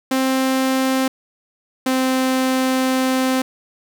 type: tone pair in turn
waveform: sawtooth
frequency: 263 / 260 Hz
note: C4 / C4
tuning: +9 / -11 cents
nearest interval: unison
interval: 20 cents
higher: first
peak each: -12 / -12 dBFS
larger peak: neither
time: 0.11-1.08 / 1.86-3.42 s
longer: second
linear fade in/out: 5 ms
effects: none